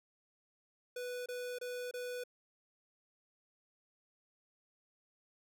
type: tone bursts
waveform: square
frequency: 493.9 Hz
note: B4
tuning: in tune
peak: -40 dBFS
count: 4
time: 0.96-2.238 s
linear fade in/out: 5 ms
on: 300 ms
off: 26 ms
effects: none